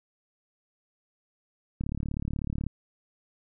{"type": "click train", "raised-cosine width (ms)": 5, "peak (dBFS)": -19, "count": 32, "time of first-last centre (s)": [1.81, 2.666], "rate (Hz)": 36.2, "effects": []}